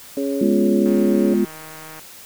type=harmonic tone; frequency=138.59 Hz; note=C#3; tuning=in tune; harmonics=2 / 3 / 4; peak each=-22 / -25 / -26 dBFS; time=0.17-1.34 s; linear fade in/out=2 ms
type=chord; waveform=sine; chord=F diminished; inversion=first; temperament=equal; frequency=207.7 / 246.9 / 349.2 Hz; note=Ab3 / Cb4 / F4; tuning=0 / 0 / 0 cents; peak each=-18 / -21 / -19 dBFS; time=0.41-1.45 s; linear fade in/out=5 ms
type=click train; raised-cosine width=0.5 ms; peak=-24 dBFS; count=179; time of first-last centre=0.86-1.994 s; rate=157 Hz
effects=white hiss -41 dBFS RMS until 2.25 s